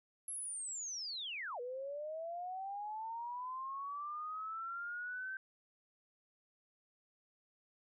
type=linear two-way sweep; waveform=sine; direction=down then up; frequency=11220 to 478.5 to 1555 Hz; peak=-40 dBFS; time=0.28-5.37 s; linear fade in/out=2 ms; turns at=1.6 s; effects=none